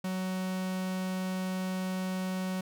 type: tone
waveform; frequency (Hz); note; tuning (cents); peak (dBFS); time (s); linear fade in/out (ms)
45% pulse; 186.3; F#3; +12; -31; 0.04-2.61; 5
effects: none